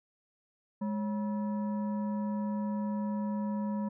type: tone with frequency modulation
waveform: sine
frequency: 207.7 Hz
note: G#3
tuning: in tune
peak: -30 dBFS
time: 0.81-3.89 s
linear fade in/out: 10 ms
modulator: 758 Hz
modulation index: 0.49
effects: none